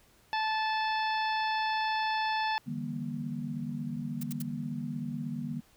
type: harmonic tone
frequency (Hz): 873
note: A5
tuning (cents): -14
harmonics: 1 / 2 / 3 / 4 / 5 / 6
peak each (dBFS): -29 / -35 / -39 / -41 / -43 / -45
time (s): 0.33-2.58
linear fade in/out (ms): 0
type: chord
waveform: sine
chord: E half-diminished seventh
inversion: third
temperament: just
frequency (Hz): 148.33 / 164.81 / 197.78 / 237.3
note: D3 / E3 / G3 / Bb3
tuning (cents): +18 / 0 / +16 / +31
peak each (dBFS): -38 / -42 / -40 / -36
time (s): 2.66-5.61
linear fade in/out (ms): 20
type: noise bursts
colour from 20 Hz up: blue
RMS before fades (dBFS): -40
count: 3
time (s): 4.21-4.422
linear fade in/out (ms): 5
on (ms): 22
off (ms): 73
effects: pink hiss -63 dBFS RMS until 5.76 s